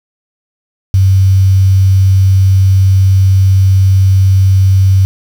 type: tone with quantisation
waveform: sine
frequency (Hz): 95.7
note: G2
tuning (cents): -41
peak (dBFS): -4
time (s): 0.94-5.05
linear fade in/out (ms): 0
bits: 5
effects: none